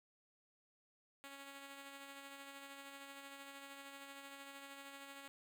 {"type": "tone with tremolo", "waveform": "5% pulse", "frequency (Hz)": 277.2, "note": "C#4", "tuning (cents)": 0, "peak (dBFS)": -39, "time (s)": [1.24, 5.28], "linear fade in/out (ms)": 0, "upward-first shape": "sine", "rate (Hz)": 13, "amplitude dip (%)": 35, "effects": []}